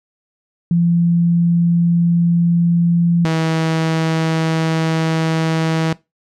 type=tone pair in turn; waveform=sine / sawtooth; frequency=170.9 / 161.31 Hz; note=F3 / E3; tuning=-37 / -37 cents; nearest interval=minor second; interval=100 cents; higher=first; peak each=-11 dBFS; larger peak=neither; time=0.71-3.25 / 3.25-5.93 s; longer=second; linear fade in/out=2 ms; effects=noise-tail reverb RT60 0.2 s tail -19 dB re dry + low-pass 6000 Hz 12 dB/octave